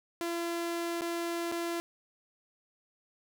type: tone with dropouts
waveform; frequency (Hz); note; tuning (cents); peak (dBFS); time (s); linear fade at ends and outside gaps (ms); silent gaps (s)
sawtooth; 340; F4; -46; -28; 0.21-1.8; 0; 1.01-1.018 / 1.515-1.522
effects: none